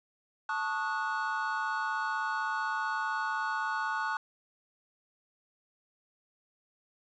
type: chord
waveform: triangle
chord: D# half-diminished seventh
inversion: second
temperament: equal with one note detuned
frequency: 880 / 1108.7 / 1244.5 / 1465.5 Hz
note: A5 / C#6 / D#6 / F#6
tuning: 0 / 0 / 0 / -17 cents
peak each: -33 / -35 / -37 / -32 dBFS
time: 0.49-4.17 s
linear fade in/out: 2 ms
effects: resampled to 16000 Hz + 10-bit